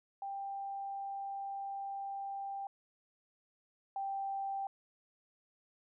sine tone pair in turn, 790 / 785 Hz, G5 / G5, +13 / +2 cents, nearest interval unison, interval 11 cents, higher first, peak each -38 / -35 dBFS, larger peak second, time 0.22-2.67 / 3.96-4.67 s, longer first, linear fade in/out 2 ms, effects none

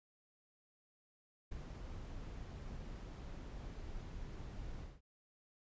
brown noise with ADSR envelope, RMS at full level -42 dBFS, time 1.51-5.01 s, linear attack 14 ms, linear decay 6 ms, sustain -5 dB, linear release 200 ms, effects resampled to 16000 Hz

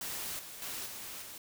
white noise with level steps, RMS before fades -39 / -47 / -40 / -44 / -47 dBFS, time 0.01-1.38 s, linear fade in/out 2 ms, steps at 0.39 / 0.62 / 0.86 / 1.22 s, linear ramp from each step 2 ms, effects none

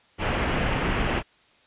pink low-pass noise, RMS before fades -25 dBFS, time 0.18-1.23 s, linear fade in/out 50 ms, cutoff 3100 Hz, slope 48 dB/octave, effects white hiss -59 dBFS RMS until 1.66 s + resampled to 8000 Hz

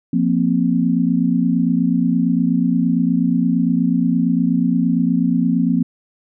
sine chord, F suspended fourth, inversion none, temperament equal, 174.61 / 233.1 / 261.6 Hz, F3 / Bb3 / C4, 0 / 0 / 0 cents, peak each -18 dBFS, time 0.13-5.83 s, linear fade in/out 5 ms, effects none

